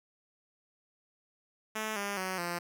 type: tone with pitch steps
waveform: 5% pulse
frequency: 217.3 / 201.6 / 187 / 173.47 Hz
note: A3 / G3 / F#3 / F3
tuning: -21 / +49 / +19 / -11 cents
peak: -22 dBFS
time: 1.75-2.59 s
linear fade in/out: 10 ms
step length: 210 ms
effects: none